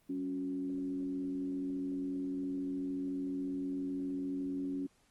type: tone with frequency modulation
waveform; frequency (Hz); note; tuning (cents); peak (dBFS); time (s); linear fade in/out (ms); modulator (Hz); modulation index
sine; 277.2; C#4; 0; -34; 0.09-4.87; 10; 85.9; 0.52
effects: pink hiss -70 dBFS RMS until 5.1 s + Opus 24 kbps